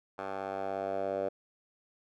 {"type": "tone with band-pass filter sweep", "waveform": "10% pulse", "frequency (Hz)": 97.1, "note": "G2", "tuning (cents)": -16, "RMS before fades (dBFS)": -35, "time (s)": [0.18, 1.29], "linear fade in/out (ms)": 10, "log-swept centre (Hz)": [940, 570], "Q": 3.6, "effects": []}